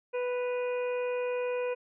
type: harmonic tone with a mistuned harmonic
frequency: 493.9 Hz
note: B4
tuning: in tune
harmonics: 1 / 2 / 3 / 4 / 5 / 6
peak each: -29 / -41 / -46 / -51 / -42 / -54 dBFS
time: 0.13-1.75 s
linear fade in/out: 20 ms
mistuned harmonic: 6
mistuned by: -95 cents
effects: none